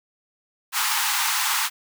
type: high-pass noise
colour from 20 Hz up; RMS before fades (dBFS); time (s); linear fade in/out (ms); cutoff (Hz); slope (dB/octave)
pink; -23; 0.72-1.7; 50; 810; 96
effects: none